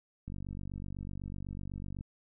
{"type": "click train", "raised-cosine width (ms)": 5, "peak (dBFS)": -29, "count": 84, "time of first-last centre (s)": [0.28, 2.009], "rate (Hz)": 48, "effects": []}